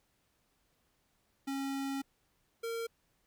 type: tone pair in turn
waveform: square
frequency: 273.3 / 459.6 Hz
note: C#4 / A#4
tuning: -24 / -25 cents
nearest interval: major sixth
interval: 899 cents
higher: second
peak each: -35 / -36 dBFS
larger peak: first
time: 1.47-2.02 / 2.63-2.87 s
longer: first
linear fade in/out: 10 ms
effects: pink hiss -75 dBFS RMS until 3.26 s